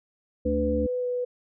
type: tone with pitch glide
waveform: sine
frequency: 498.9 to 494 Hz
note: B4 to B4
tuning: +17 to 0 cents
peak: -25 dBFS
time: 0.45-1.25 s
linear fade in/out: 10 ms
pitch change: -17 cents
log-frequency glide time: 0.99-1.06 s
type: harmonic tone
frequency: 73.42 Hz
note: D2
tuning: in tune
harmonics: 1 / 3 / 4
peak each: -29 / -29 / -29 dBFS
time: 0.45-0.87 s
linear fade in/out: 10 ms
effects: none